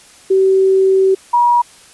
sine tone pair in turn, 382.8 / 959.6 Hz, G4 / A#5, -41 / +50 cents, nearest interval octave + major third, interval 1591 cents, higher second, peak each -8 dBFS, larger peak neither, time 0.3-1.15 / 1.33-1.62 s, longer first, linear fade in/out 10 ms, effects white hiss -43 dBFS RMS until 1.93 s + resampled to 24000 Hz

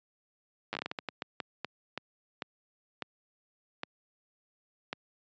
slowing click train, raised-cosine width 0.3 ms, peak -18 dBFS, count 18, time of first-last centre 0.73-4.929 s, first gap 9 ms, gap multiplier 1.35, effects high-pass 150 Hz 12 dB/octave + resampled to 16000 Hz

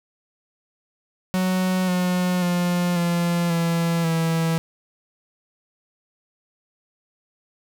45% pulse tone with pitch steps, 185.1 / 180.66 / 176.33 / 172.11 / 167.98 / 163.96 Hz, F#3 / F#3 / F3 / F3 / E3 / E3, +1 / -41 / +17 / -25 / +33 / -9 cents, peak -19 dBFS, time 1.34-4.58 s, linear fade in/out 0 ms, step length 540 ms, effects 8-bit

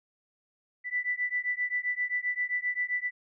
sine beating tone pair, 1975.5 / 1983.1 Hz, B6 / B6, 0 / +7 cents, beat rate 7.6 Hz, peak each -31 dBFS, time 0.84-3.11 s, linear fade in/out 50 ms, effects none

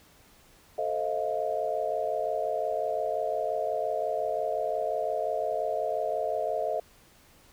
sine chord, F dominant seventh, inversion first, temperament equal with one note detuned, 440 / 523.3 / 632.8 / 698.5 Hz, A4 / C5 / Eb5 / F5, 0 / 0 / +29 / 0 cents, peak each -34 / -35 / -30 / -32 dBFS, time 0.78-6.8 s, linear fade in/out 5 ms, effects pink hiss -58 dBFS RMS until 7.52 s

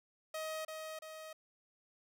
sawtooth tone with echo, 630 Hz, D#5, 21 cents sharp, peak -35 dBFS, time 0.34-0.65 s, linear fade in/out 5 ms, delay 340 ms, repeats 2, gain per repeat -4 dB, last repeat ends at 1.33 s, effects none

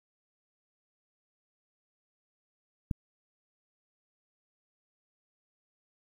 click, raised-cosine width 5 ms, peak -17 dBFS, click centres 2.912 s, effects 9-bit

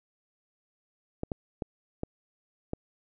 clicks, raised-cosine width 2 ms, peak -18 dBFS, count 5, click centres 1.234 / 1.318 / 1.622 / 2.034 / 2.734 s, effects none

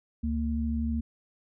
sine tone pair together, 72.16 / 229.1 Hz, D2 / A#3, -30 / -30 cents, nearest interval octave + minor sixth, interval 2000 cents, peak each -29 / -29 dBFS, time 0.23-1.01 s, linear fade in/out 10 ms, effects none

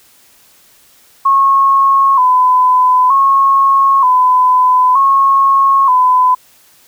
sine tone with vibrato, 1049 Hz, C6, 4 cents sharp, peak -6 dBFS, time 1.25-6.35 s, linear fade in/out 10 ms, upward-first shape square, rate 0.54 Hz, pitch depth 70 cents each way, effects white hiss -47 dBFS RMS until 6.87 s

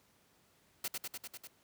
white noise with echo, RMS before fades -37 dBFS, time 0.84-0.88 s, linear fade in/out 5 ms, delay 99 ms, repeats 6, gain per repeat -2 dB, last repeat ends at 1.474 s, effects pink hiss -69 dBFS RMS until 1.63 s + high-pass 80 Hz 12 dB/octave

